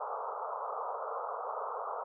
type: band-pass noise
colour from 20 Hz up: white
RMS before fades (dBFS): -38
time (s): 0-2.04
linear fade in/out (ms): 10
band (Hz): 440 to 1300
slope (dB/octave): 96
effects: none